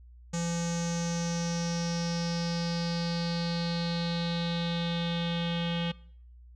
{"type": "tone with low-pass filter sweep", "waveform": "square", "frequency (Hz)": 170, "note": "F3", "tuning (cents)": -46, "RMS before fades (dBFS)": -31, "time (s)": [0.33, 5.92], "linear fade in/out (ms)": 10, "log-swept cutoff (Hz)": [6900, 3200], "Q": 6.1, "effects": ["noise-tail reverb RT60 0.6 s tail -22 dB re dry", "added 60 Hz sine -49 dBFS peak until 6.55 s"]}